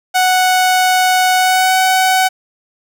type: tone with pitch glide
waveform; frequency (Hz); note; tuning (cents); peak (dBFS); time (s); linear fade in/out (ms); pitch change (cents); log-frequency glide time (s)
sawtooth; 740 to 750.8; F#5 to F#5; 0 to +25; -6; 0.14-2.29; 20; +25; 1.36-1.78
effects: none